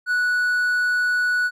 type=tone; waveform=triangle; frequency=1474 Hz; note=F#6; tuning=7 cents flat; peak=-16 dBFS; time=0.06-1.51 s; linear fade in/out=50 ms; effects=none